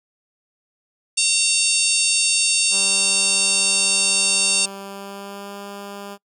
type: harmonic tone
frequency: 912 Hz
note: A#5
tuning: 38 cents flat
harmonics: 3 / 4 / 5 / 6 / 7 / 8 / 9 / 10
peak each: -22 / -26 / -24 / -27 / -26 / -27 / -23 / -23 dBFS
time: 1.17-4.66 s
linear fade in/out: 10 ms
type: tone with pitch glide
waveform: 10% pulse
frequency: 196 to 200.8 Hz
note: G3 to G3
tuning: 0 to +42 cents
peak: -24 dBFS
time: 2.7-6.18 s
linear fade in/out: 50 ms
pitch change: +42 cents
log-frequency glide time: 4.6-5.59 s
effects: noise-tail reverb RT60 0.1 s tail -25 dB re dry